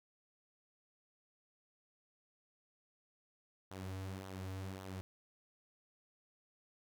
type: tone with flanger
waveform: sawtooth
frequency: 94.9 Hz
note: F#2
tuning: 44 cents sharp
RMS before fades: -45 dBFS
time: 3.71-5.01 s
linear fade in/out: 0 ms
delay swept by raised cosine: 0.4 to 5.6 ms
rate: 1.8 Hz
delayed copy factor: -0.55
effects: none